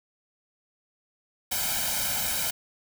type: noise with comb filter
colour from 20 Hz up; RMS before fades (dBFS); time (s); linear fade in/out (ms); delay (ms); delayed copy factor
white; -28; 1.51-2.51; 10; 1.3; +0.9
effects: none